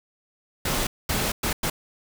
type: noise bursts at uneven times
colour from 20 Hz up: pink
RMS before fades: -25 dBFS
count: 4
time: 0.65-0.87 / 1.09-1.32 / 1.43-1.53 / 1.63-1.7 s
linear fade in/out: 5 ms
effects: none